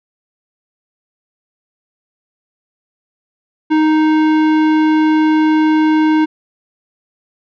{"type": "tone with tanh clipping", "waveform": "sine", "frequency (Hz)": 311.1, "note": "D#4", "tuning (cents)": 0, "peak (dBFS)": -11, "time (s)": [3.7, 6.26], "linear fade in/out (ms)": 20, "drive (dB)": 16, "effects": []}